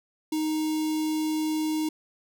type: tone with notch filter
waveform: square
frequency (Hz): 311.1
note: D#4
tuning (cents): 0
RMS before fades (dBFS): -27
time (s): 0.32-1.89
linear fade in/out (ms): 5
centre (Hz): 1500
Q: 0.72
effects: none